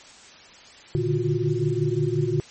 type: tone cluster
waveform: sine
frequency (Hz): 117.5 / 143.9 / 149.5 / 348.6 / 368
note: A#2 / D3 / D3 / F4 / F#4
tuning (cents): +14 / -35 / +31 / -3 / -9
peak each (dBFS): -27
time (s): 0.95-2.4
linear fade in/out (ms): 0
effects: white hiss -47 dBFS RMS until 2.5 s + MP3 32 kbps